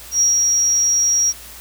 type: tone with ADSR envelope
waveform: sine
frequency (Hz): 5670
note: F8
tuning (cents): +25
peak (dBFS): -11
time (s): 0.11-1.33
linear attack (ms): 94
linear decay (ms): 150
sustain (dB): -2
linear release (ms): 36
effects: added 60 Hz sine -44 dBFS peak until 1.6 s + white hiss -38 dBFS RMS until 1.6 s